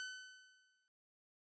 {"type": "tone with exponential decay", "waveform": "sawtooth", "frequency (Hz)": 1513, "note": "F#6", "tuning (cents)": 38, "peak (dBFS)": -38, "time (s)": [0, 0.88], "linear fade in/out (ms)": 0, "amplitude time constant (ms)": 190, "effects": ["noise-tail reverb RT60 0.3 s tail -23 dB re dry", "resampled to 16000 Hz"]}